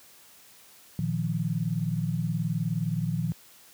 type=chord; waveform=sine; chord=Bb suspended fourth; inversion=none; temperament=equal; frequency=116.54 / 155.56 / 174.61 Hz; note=Bb2 / Eb3 / F3; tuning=0 / 0 / 0 cents; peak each=-31 / -29 / -30 dBFS; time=0.99-3.32 s; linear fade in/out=0 ms; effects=white hiss -54 dBFS RMS until 3.73 s + high-pass 60 Hz 12 dB/octave